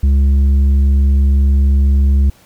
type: tone with tanh clipping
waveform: sine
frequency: 69 Hz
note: C#2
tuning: 7 cents flat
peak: -9 dBFS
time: 0.03-2.3 s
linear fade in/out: 5 ms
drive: 6 dB
effects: pink hiss -48 dBFS RMS until 2.45 s